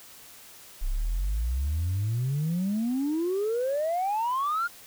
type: exponential sweep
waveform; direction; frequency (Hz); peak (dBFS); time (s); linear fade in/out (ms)
sine; up; 30.87 to 1438; -23; 0.81-4.68; 20
effects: tanh soft clip ceiling -22 dBFS + white hiss -49 dBFS RMS until 4.86 s